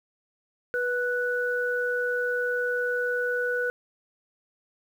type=tone pair together; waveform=sine; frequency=489.9 / 1480 Hz; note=B4 / F#6; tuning=-14 / 0 cents; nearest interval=octave + perfect fifth; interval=1914 cents; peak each=-27 dBFS; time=0.74-3.7 s; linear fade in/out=0 ms; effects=9-bit